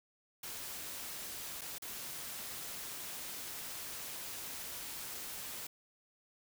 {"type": "noise with dropouts", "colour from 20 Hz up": "white", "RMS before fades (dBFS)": -44, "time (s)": [0.43, 5.67], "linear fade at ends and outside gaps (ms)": 5, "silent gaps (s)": [[1.611, 1.616], [1.784, 1.82]], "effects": []}